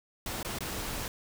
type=noise with dropouts; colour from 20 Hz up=pink; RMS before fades=-36 dBFS; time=0.26-1.08 s; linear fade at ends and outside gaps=2 ms; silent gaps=0.429-0.448 / 0.587-0.606 s; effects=none